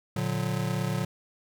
square chord, Bb augmented, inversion none, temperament just, 116.54 / 145.68 / 182.1 Hz, Bb2 / D3 / F#3, 0 / -14 / -27 cents, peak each -32 dBFS, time 0.16-1.05 s, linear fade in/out 5 ms, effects none

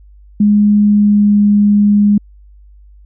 sine tone with pitch glide, 207.4 to 205.8 Hz, G#3 to G#3, -2 to -16 cents, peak -6 dBFS, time 0.4-2.18 s, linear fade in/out 5 ms, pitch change -14 cents, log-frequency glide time 0.81-1.39 s, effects added 50 Hz sine -38 dBFS peak until 3.05 s

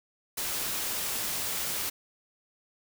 white noise, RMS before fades -32 dBFS, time 0.37-1.9 s, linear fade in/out 10 ms, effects none

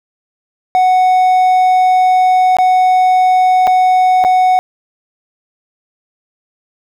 triangle tone with dropouts, 740 Hz, F#5, in tune, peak -5 dBFS, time 0.75-4.59 s, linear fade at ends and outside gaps 0 ms, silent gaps 2.568-2.586 / 3.67-3.675 / 4.24-4.248 s, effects none

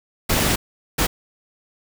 pink noise bursts at uneven times, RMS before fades -19 dBFS, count 2, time 0.29-0.56 / 0.98-1.07 s, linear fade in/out 10 ms, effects none

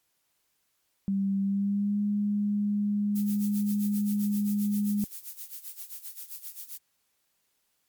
sine tone with pitch glide, 196 to 205.7 Hz, G3 to G#3, 0 to -16 cents, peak -24 dBFS, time 1.08-5.04 s, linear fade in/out 0 ms, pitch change +84 cents, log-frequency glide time 1.41-2 s
violet noise with tremolo, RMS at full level -38 dBFS, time 3.15-6.78 s, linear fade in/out 10 ms, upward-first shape sine, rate 7.6 Hz, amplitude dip 80%
effects white hiss -74 dBFS RMS until 7.88 s + MP3 96 kbps

